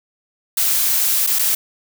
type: noise with dropouts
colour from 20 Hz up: blue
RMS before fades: -17 dBFS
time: 0.57-1.55 s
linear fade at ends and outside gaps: 5 ms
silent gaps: 1.267-1.272 / 1.388-1.392 s
effects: none